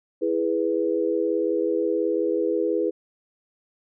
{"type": "chord", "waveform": "sine", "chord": "E major", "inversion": "none", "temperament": "equal", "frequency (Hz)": [329.6, 415.3, 493.9], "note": ["E4", "G#4", "B4"], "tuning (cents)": [0, 0, 0], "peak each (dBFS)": -25, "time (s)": [0.21, 2.91], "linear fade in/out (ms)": 20, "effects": []}